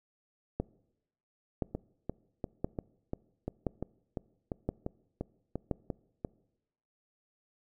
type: two click trains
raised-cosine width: 2 ms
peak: -21 / -17 dBFS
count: 14 / 6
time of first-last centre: 1.75-6.248 / 0.6-5.712 s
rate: 2.89 / 0.978 Hz
effects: noise-tail reverb RT60 0.9 s tail -23 dB re dry